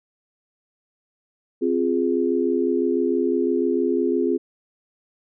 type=chord; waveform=sine; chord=F minor; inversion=second; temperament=equal; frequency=261.6 / 349.2 / 415.3 Hz; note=C4 / F4 / Ab4; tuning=0 / 0 / 0 cents; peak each=-23 / -22 / -23 dBFS; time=1.61-4.38 s; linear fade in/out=20 ms; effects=none